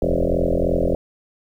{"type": "tone with frequency modulation", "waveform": "sine", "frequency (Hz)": 285, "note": "C#4", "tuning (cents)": 48, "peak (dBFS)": -16, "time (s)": [0.02, 0.95], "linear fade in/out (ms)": 2, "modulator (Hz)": 43.1, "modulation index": 7.4, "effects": ["9-bit"]}